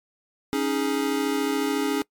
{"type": "chord", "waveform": "square", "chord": "C# suspended second", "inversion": "none", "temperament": "equal", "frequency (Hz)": [277.2, 311.1, 415.3], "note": ["C#4", "D#4", "G#4"], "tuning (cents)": [0, 0, 0], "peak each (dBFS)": [-26, -29, -28], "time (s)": [0.53, 2.02], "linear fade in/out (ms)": 0, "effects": ["noise-tail reverb RT60 0.1 s tail -24 dB re dry", "MP3 96 kbps"]}